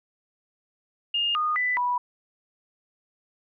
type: tone with pitch steps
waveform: sine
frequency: 2830 / 1229 / 1991 / 981 Hz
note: F7 / D#6 / B6 / B5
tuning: +22 / -22 / +14 / -12 cents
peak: -22 dBFS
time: 1.14-1.98 s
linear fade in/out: 5 ms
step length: 210 ms
effects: none